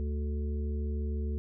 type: harmonic tone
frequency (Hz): 73.42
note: D2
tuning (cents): 0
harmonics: 1 / 3 / 5 / 6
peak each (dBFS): -30 / -40 / -44 / -46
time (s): 0-1.38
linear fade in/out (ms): 0
effects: none